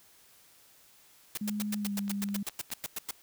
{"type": "noise bursts", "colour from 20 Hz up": "white", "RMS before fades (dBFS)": -35, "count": 15, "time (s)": [1.35, 3.11], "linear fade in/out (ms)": 2, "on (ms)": 24, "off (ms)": 100}
{"type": "tone with pitch glide", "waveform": "sine", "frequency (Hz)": [208.6, 201.1], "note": ["G#3", "G3"], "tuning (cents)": [8, 44], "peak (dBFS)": -31, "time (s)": [1.41, 2.43], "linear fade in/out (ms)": 5, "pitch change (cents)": -64, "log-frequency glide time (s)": [1.77, 1.92]}
{"type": "click train", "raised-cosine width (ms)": 0.2, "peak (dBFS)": -30, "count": 4, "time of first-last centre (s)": [2.08, 2.704], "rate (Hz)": 4.81}
{"effects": ["white hiss -60 dBFS RMS until 3.22 s"]}